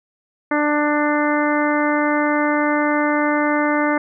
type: harmonic tone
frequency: 296.4 Hz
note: D4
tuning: 16 cents sharp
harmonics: 1 / 2 / 3 / 4 / 5 / 6 / 7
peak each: -19 / -22 / -24 / -25 / -26 / -27 / -27 dBFS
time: 0.51-3.98 s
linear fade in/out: 5 ms
effects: none